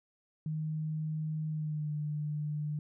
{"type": "tone with pitch glide", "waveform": "sine", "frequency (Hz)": [155.56, 150], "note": ["D#3", "D3"], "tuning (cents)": [0, 37], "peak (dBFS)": -32, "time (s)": [0.46, 2.79], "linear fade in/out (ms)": 2, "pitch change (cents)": -63, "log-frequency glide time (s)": [1.49, 1.91], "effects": []}